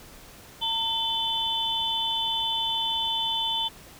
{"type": "tone cluster", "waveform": "sine", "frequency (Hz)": [909, 3060, 3494], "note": ["A#5", "G7", "A7"], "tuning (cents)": [-44, -42, -13], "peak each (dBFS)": [-31, -28, -28], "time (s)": [0.61, 3.69], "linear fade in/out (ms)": 20, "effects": ["pink hiss -48 dBFS RMS until 3.99 s"]}